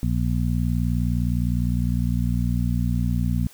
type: harmonic tone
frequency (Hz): 59.7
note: A#1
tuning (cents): +42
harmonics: 1 / 2 / 3 / 4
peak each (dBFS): -24 / -24 / -26 / -28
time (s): 0.03-3.47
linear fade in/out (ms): 0
effects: white hiss -50 dBFS RMS until 3.53 s